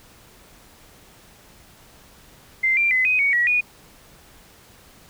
sine tone with pitch steps, 2082 / 2369 / 2030 / 2507 / 2238 / 1922 / 2459 Hz, C7 / D7 / B6 / D#7 / C#7 / B6 / D#7, -9 / +14 / +47 / +12 / +16 / -48 / -21 cents, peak -16 dBFS, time 2.63-3.61 s, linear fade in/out 10 ms, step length 140 ms, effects pink hiss -50 dBFS RMS until 5.09 s

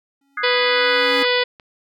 square tone with exponential growth, 277.2 Hz, C#4, in tune, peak -24 dBFS, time 0.21-1.23 s, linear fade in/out 5 ms, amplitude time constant 220 ms
sine chord, Ab dominant seventh, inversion second, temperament equal with one note detuned, 1244.5 / 1480 / 1654.5 / 2093 Hz, Eb6 / Gb6 / Ab6 / C7, 0 / 0 / -7 / 0 cents, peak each -26 / -29 / -27 / -29 dBFS, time 0.37-1.25 s, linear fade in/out 5 ms
harmonic tone, 493.9 Hz, B4, in tune, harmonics 1 / 2 / 3 / 4 / 5 / 6 / 7 / 8 / 9 / 10, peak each -19 / -26 / -27 / -22 / -27 / -27 / -24 / -32 / -28 / -33 dBFS, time 0.43-1.44 s, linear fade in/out 10 ms
clicks, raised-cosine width 0.3 ms, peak -26 dBFS, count 3, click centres 1.023 / 1.379 / 1.598 s
effects none

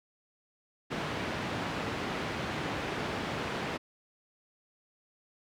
pink band-pass noise, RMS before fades -35 dBFS, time 0.9-3.78 s, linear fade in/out 20 ms, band 120 to 2900 Hz, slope 12 dB/octave, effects none

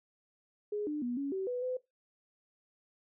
sine tone with pitch steps, 416.7 / 299.3 / 243.1 / 279.5 / 382.5 / 494.5 / 507 Hz, G#4 / D4 / B3 / C#4 / G4 / B4 / B4, +6 / +33 / -27 / +14 / -42 / +2 / +45 cents, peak -32 dBFS, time 0.72-1.77 s, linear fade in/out 5 ms, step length 150 ms, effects noise-tail reverb RT60 0.2 s tail -19 dB re dry

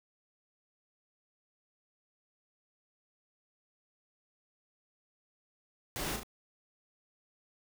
pink noise with echo, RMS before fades -37 dBFS, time 5.96-6.16 s, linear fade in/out 0 ms, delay 36 ms, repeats 2, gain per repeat -5 dB, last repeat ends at 6.232 s, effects none

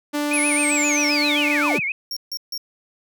sawtooth tone, 293.7 Hz, D4, in tune, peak -17 dBFS, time 0.13-1.79 s, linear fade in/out 20 ms
sine tone with vibrato, 2349 Hz, D7, in tune, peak -21 dBFS, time 0.31-1.92 s, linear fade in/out 2 ms, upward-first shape sine, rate 7.6 Hz, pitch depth 160 cents each way
sine linear sweep, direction down, 10840 to 92.5 Hz, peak -22 dBFS, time 0.33-1.8 s, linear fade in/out 10 ms
45% pulse tone bursts, 5530 Hz, F8, 18 cents flat, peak -26 dBFS, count 3, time 2.11-2.578 s, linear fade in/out 2 ms, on 56 ms, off 150 ms
effects none

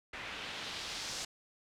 white noise with low-pass filter sweep, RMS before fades -42 dBFS, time 0.13-1.25 s, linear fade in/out 5 ms, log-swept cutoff 2300 to 6200 Hz, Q 1.5, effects none

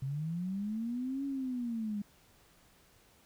sine linear two-way sweep, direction up then down, 129.9 to 279.8 to 201.2 Hz, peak -33 dBFS, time 0.02-2.02 s, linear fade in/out 5 ms, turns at 1.25 s, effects pink hiss -64 dBFS RMS until 3.25 s

